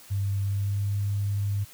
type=tone with pitch glide; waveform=sine; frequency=99.1 to 101.07 Hz; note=G2 to G#2; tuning=+19 to -47 cents; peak=-24 dBFS; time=0.1-1.65 s; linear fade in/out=20 ms; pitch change=+34 cents; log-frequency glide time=0.44-0.86 s; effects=white hiss -50 dBFS RMS until 1.73 s